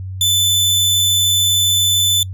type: tone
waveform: sawtooth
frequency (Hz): 3513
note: A7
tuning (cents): -3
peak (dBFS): -9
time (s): 0.21-2.23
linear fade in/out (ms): 2
effects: noise-tail reverb RT60 0.1 s tail -24 dB re dry + added 94 Hz sine -24 dBFS peak until 2.33 s